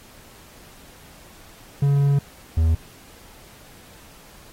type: tone pair in turn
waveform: triangle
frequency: 141.1 / 80.78 Hz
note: C#3 / E2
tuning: +31 / -35 cents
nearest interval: minor seventh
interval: 966 cents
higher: first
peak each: -13 dBFS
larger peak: neither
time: 1.82-2.19 / 2.57-2.75 s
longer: first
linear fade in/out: 5 ms
effects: pink hiss -48 dBFS RMS until 4.52 s + AAC 48 kbps